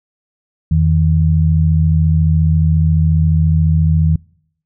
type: tone pair together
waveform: sine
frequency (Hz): 84.1 / 158.43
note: E2 / D#3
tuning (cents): +35 / +32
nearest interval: major seventh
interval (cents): 1097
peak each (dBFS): -12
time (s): 0.71-4.16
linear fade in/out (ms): 5
effects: noise-tail reverb RT60 0.7 s tail -26 dB re dry